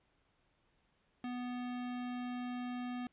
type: tone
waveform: square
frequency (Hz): 246.9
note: B3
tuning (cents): 0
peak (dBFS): -39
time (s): 1.24-3.07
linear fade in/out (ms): 2
effects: pink hiss -75 dBFS RMS until 3.12 s + resampled to 8000 Hz